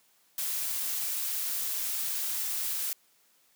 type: noise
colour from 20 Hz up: blue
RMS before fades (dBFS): -32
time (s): 0.38-2.93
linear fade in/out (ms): 2
effects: white hiss -66 dBFS RMS until 3.55 s + high-pass 150 Hz 12 dB/octave